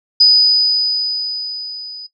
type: tone with level ramp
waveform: sine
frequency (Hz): 4978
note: D#8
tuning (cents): 0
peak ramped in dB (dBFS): -4 to -28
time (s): 0.2-2.07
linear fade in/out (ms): 10
effects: noise-tail reverb RT60 0.1 s tail -19 dB re dry